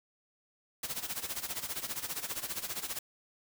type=noise with tremolo; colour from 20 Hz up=white; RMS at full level=-35 dBFS; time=0.83-2.99 s; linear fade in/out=5 ms; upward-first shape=sine; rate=15 Hz; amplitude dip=80%; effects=none

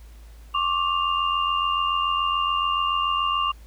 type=tone cluster; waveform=sine; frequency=1079 / 1166 / 2799 Hz; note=C#6 / D6 / F7; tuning=-47 / -13 / +3 cents; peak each=-26 / -23 / -27 dBFS; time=0.54-3.52 s; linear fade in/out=10 ms; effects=added 55 Hz sine -42 dBFS peak until 3.66 s + pink hiss -56 dBFS RMS until 3.66 s

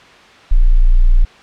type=tone; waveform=sine; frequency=29.38 Hz; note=A#0; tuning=14 cents sharp; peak=-5 dBFS; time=0.51-1.25 s; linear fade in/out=10 ms; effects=white hiss -41 dBFS RMS until 1.42 s + low-pass 3000 Hz 12 dB/octave

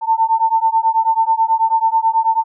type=beating tone pair; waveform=sine; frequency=893 / 902.2 Hz; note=A5 / A5; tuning=+25 / +43 cents; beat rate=9.2 Hz; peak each=-15 dBFS; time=0.01-2.44 s; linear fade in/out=50 ms; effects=none

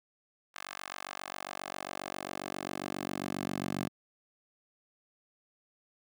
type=tone with high-pass filter sweep; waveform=10% pulse; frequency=47.43 Hz; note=F#1; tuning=44 cents sharp; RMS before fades=-39 dBFS; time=0.54-3.89 s; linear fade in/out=20 ms; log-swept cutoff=1300 to 180 Hz; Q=1.1; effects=none

